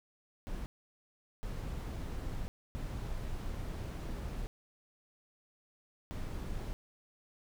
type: noise bursts at uneven times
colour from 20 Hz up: brown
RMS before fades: -39 dBFS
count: 4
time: 0.47-0.66 / 1.43-2.48 / 2.75-4.47 / 6.11-6.73 s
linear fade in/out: 0 ms
effects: none